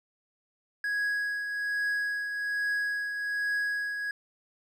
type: tone with tremolo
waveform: triangle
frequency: 1661.2 Hz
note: G#6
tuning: in tune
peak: -24 dBFS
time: 0.84-4.11 s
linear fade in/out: 2 ms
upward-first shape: triangle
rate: 1.2 Hz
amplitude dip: 50%
effects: none